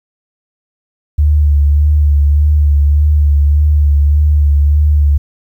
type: tone with vibrato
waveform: sine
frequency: 73.42 Hz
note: D2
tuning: in tune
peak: -6 dBFS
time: 1.18-5.18 s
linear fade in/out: 10 ms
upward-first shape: sine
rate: 1.7 Hz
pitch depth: 35 cents each way
effects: 8-bit